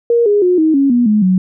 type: tone with pitch steps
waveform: sine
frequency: 470.3 / 411.8 / 360.6 / 315.7 / 276.4 / 242 / 211.9 / 185.56 Hz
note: A#4 / G#4 / F#4 / D#4 / C#4 / B3 / G#3 / F#3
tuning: +15 / -15 / -45 / +25 / -5 / -35 / +35 / +5 cents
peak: -8 dBFS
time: 0.1-1.38 s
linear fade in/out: 2 ms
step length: 160 ms
effects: none